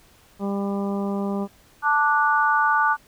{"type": "harmonic tone", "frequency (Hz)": 199.2, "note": "G3", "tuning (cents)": 28, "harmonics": [1, 2, 3, 4, 5, 6], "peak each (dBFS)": [-24, -30, -34, -36, -38, -40], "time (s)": [0.39, 1.48], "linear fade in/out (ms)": 50}
{"type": "chord", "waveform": "sine", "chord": "D major", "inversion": "second", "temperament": "just", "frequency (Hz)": [881, 1174.7, 1468.3], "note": ["A5", "D6", "F#6"], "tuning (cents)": [2, 0, -14], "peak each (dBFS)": -21, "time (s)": [1.82, 2.97], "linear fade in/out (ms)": 50}
{"effects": ["pink hiss -55 dBFS RMS until 3.07 s"]}